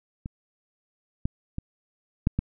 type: clicks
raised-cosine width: 5 ms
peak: -21 / -13 / -18 / -8 / -12 dBFS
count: 5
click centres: 0.259 / 1.255 / 1.584 / 2.271 / 2.39 s
effects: none